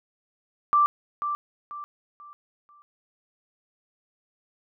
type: tone with echo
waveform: sine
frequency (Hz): 1174.7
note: D6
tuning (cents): 0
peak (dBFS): -16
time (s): 0.73-0.86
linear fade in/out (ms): 0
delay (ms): 490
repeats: 4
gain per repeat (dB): -9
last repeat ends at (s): 2.82
effects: none